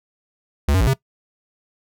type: tone with pitch steps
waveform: square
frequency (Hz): 71.4 / 94 / 56.1 / 133.7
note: D2 / F#2 / A1 / C3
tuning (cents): -48 / +28 / +34 / +38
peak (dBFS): -15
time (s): 0.68-0.936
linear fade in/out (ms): 5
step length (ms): 64
effects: noise-tail reverb RT60 0.1 s tail -20 dB re dry